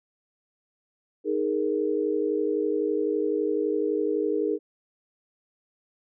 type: chord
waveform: sine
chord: D# suspended fourth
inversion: none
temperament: just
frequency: 311.1 / 414.8 / 466.7 Hz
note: D#4 / G#4 / A#4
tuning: 0 / -2 / +2 cents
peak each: -28 / -26 / -28 dBFS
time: 1.24-4.59 s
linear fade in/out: 50 ms
effects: none